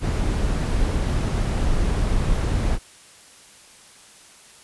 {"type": "noise", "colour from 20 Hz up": "brown", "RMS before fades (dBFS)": -21, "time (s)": [0, 2.79], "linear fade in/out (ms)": 50, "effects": ["white hiss -48 dBFS RMS until 4.63 s", "resampled to 24000 Hz"]}